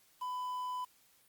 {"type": "tone with quantisation", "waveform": "triangle", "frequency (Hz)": 1000, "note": "B5", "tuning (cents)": 21, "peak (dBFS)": -34, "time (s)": [0.21, 0.85], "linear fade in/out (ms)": 10, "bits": 9, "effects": ["white hiss -67 dBFS RMS until 1.28 s", "Opus 48 kbps"]}